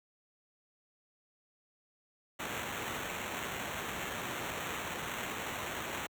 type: noise with sample-and-hold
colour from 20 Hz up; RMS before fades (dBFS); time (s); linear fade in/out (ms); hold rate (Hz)
blue; -39; 2.39-6.07; 10; 4900
effects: high-pass 60 Hz 12 dB/octave